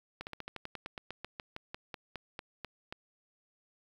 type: slowing click train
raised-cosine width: 0.3 ms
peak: -24 dBFS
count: 20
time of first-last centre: 0.21-2.925 s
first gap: 59 ms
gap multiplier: 1.09
effects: 9-bit